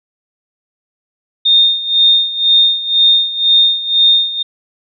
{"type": "tone with tremolo", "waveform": "sine", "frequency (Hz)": 3658, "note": "A#7", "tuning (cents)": -33, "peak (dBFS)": -5, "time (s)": [1.45, 4.43], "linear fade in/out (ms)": 10, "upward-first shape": "sine", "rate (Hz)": 2, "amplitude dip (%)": 80, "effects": []}